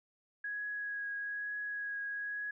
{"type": "tone with vibrato", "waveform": "sine", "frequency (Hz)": 1661.2, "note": "G#6", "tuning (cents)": 0, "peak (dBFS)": -36, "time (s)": [0.44, 2.51], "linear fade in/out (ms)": 5, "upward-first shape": "triangle", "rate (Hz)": 1.1, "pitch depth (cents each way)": 15, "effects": []}